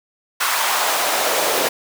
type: noise with high-pass filter sweep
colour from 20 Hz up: pink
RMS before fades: -19 dBFS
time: 0.4-1.69 s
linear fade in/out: 10 ms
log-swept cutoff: 1100 to 440 Hz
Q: 1.8
effects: none